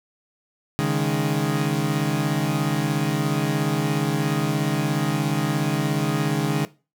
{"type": "chord", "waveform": "30% pulse", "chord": "C# suspended second", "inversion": "none", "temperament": "equal", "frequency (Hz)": [138.59, 155.56, 207.7], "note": ["C#3", "D#3", "G#3"], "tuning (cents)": [0, 0, 0], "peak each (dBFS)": [-22, -21, -25], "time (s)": [0.79, 6.65], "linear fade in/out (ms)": 0, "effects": ["noise-tail reverb RT60 0.3 s tail -18 dB re dry"]}